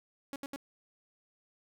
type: tone bursts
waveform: sawtooth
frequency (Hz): 277.9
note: C#4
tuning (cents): +4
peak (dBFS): -34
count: 3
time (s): 0.33-0.561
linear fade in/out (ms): 0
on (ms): 29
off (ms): 72
effects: none